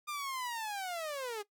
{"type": "linear sweep", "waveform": "sawtooth", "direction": "down", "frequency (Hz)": [1214, 401.2], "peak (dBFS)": -33, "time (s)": [0.07, 1.43], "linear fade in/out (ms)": 20, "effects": ["noise-tail reverb RT60 0.1 s tail -18 dB re dry"]}